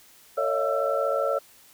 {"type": "tone cluster", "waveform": "sine", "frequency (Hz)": [451.9, 558, 634, 687, 1336], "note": ["A4", "C#5", "D#5", "F5", "E6"], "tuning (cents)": [46, 11, 32, -29, 23], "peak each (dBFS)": [-31, -25, -30, -33, -29], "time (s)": [0.37, 1.39], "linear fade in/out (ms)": 10, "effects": ["white hiss -54 dBFS RMS until 1.73 s"]}